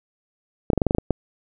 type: clicks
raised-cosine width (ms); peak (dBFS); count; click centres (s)
2; -5; 9; 0.702 / 0.733 / 0.777 / 0.818 / 0.867 / 0.909 / 0.949 / 0.984 / 1.107
effects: none